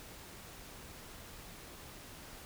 silence, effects pink hiss -51 dBFS RMS until 2.45 s

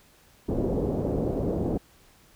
white low-pass noise, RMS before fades -27 dBFS, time 0.48-1.78 s, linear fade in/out 10 ms, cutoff 500 Hz, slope 24 dB/octave, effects pink hiss -58 dBFS RMS until 2.35 s

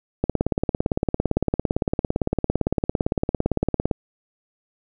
click train, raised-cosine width 2 ms, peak -6 dBFS, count 66, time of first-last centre 0.24-3.912 s, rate 17.7 Hz, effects none

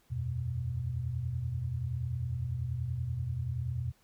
sine chord, E suspended second, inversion none, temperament just, 82.41 / 92.71 / 123.61 Hz, E2 / F#2 / B2, 0 / +4 / +2 cents, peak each -38 / -39 / -33 dBFS, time 0.1-3.92 s, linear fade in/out 20 ms, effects pink hiss -68 dBFS RMS until 4.03 s

